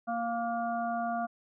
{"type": "harmonic tone with a mistuned harmonic", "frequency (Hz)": 233.1, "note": "A#3", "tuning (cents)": 0, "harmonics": [1, 3, 5, 6], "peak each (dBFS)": [-36, -31, -40, -41], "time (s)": [0.07, 1.27], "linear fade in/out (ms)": 20, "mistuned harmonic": 6, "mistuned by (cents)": 25, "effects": []}